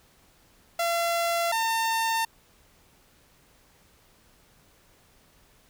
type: tone pair in turn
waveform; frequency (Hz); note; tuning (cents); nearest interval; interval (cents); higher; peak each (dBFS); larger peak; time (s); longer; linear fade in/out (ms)
sawtooth; 681 / 904.3; F5 / A5; -44 / +47; perfect fourth; 491; second; -20; neither; 0.79-1.52 / 1.52-2.25; neither; 5
effects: pink hiss -60 dBFS RMS until 5.69 s